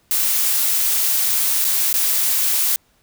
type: noise with dropouts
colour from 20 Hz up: blue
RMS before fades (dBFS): -18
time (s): 0.11-2.76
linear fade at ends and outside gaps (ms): 0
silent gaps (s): 1.644-1.649 / 1.929-1.94
effects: pink hiss -60 dBFS RMS until 3.02 s

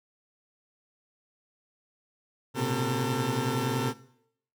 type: tone cluster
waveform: 20% pulse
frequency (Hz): 111 / 122.9 / 133.5 / 449.7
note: A2 / B2 / C3 / A4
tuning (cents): +16 / -8 / +35 / +38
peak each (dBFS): -34 / -26 / -26 / -27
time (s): 2.54-3.94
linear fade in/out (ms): 50
effects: noise-tail reverb RT60 0.7 s tail -18 dB re dry

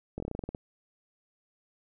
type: slowing click train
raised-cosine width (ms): 2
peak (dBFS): -22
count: 11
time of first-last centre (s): 0.18-0.549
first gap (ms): 21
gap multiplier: 1.12
effects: none

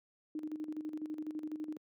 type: tone with tremolo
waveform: sine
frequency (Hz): 307.5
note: D#4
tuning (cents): -20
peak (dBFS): -35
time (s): 0.35-1.77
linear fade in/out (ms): 2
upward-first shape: square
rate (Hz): 12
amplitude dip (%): 65
effects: high-pass 200 Hz 12 dB/octave

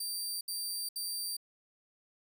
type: tone bursts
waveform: 20% pulse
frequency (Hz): 4679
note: D8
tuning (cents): -7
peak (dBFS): -29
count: 3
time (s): 0-1.368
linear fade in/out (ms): 5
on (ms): 410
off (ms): 69
effects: none

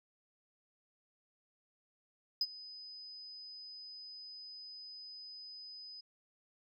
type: tone with ADSR envelope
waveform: sine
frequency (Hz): 5010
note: D#8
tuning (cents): +11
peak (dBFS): -26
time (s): 2.41-6.01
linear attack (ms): 3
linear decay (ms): 44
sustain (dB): -21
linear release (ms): 9
effects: tanh soft clip ceiling -26 dBFS

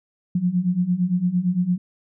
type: beating tone pair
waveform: sine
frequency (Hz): 174 / 182.8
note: F3 / F#3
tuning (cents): -6 / -21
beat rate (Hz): 8.8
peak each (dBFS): -23 / -20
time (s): 0.35-1.78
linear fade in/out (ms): 5
effects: none

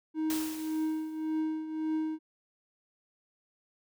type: tone with tremolo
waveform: triangle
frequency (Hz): 314.1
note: D#4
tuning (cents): +16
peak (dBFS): -25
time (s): 0.14-2.19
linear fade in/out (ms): 50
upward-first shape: triangle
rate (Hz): 1.8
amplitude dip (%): 70
type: noise with exponential decay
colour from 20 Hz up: white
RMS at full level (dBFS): -36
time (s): 0.3-1.41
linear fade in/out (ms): 1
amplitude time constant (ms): 240
effects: none

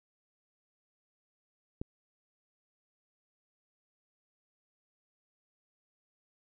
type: click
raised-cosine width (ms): 3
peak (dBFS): -23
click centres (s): 1.815
effects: none

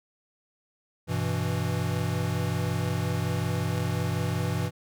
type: chord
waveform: square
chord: E minor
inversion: first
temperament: equal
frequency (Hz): 98 / 123.47 / 164.81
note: G2 / B2 / E3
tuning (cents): 0 / 0 / 0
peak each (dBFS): -31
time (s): 1.07-4.71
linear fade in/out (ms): 50
effects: none

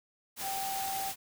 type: tone in noise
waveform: sine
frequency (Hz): 778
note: G5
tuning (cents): -13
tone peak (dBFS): -34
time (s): 0.41-1.13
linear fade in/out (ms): 50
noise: white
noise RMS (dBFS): -38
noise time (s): 0.36-1.16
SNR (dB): +1
effects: none

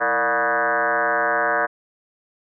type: tone with frequency modulation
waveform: sine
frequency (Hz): 1108.7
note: C#6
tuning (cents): 0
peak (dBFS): -17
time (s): 0-1.67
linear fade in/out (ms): 20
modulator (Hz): 130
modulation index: 4.8
effects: none

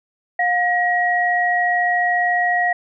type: tone pair together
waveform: sine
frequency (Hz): 712.1 / 1901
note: F5 / A#6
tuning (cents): +33 / +33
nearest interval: octave + perfect fourth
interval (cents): 1700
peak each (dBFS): -18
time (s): 0.39-2.73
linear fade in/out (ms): 5
effects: none

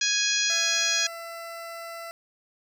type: harmonic tone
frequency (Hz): 830.6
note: G#5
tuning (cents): 0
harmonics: 2 / 3 / 4 / 5 / 6 / 7 / 8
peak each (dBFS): -30 / -30 / -30 / -30 / -30 / -30 / -30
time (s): 0.01-1.07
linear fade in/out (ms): 5
type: tone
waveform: 20% pulse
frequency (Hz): 671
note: E5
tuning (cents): +31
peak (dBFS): -31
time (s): 0.5-2.11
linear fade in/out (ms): 0
effects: none

